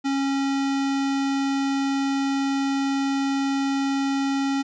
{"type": "tone", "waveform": "square", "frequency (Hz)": 274.2, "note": "C#4", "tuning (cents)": -19, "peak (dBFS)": -22, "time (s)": [0.04, 4.63], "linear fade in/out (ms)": 20, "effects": ["resampled to 16000 Hz"]}